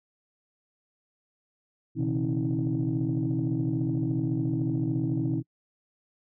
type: tone cluster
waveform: sine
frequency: 123.1 / 137 / 160.6 / 271.6 / 321.5 Hz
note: B2 / C#3 / E3 / C#4 / E4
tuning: -5 / -20 / -45 / -35 / -43 cents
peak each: -29 / -33 / -31 / -31 / -29 dBFS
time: 1.95-5.43 s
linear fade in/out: 50 ms
effects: noise-tail reverb RT60 0.1 s tail -26 dB re dry + tanh soft clip ceiling -18 dBFS